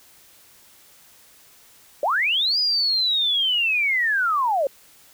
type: linear two-way sweep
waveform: sine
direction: up then down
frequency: 516 to 4978 to 516 Hz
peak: -18 dBFS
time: 2.03-4.67 s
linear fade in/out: 2 ms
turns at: 2.59 s
effects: white hiss -52 dBFS RMS until 5.13 s